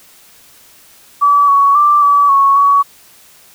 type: tone with pitch steps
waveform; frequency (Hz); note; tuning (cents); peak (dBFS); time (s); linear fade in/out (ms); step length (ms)
sine; 1149 / 1120 / 1176 / 1147 / 1106 / 1127; D6 / C#6 / D6 / D6 / C#6 / C#6; -38 / +18 / +2 / -41 / -4 / +28; -6; 1.21-2.83; 20; 270
effects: white hiss -44 dBFS RMS until 3.54 s